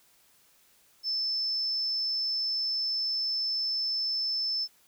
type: tone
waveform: sine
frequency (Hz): 5274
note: E8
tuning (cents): 0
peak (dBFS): -27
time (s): 1.03-4.68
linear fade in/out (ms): 50
effects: white hiss -63 dBFS RMS until 4.87 s